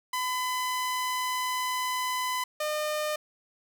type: tone pair in turn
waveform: sawtooth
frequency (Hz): 1008 / 606.7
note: B5 / D#5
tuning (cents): +35 / -44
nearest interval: major sixth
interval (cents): 879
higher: first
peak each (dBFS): -24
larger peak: neither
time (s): 0.13-2.44 / 2.6-3.16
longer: first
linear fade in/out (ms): 5
effects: 10-bit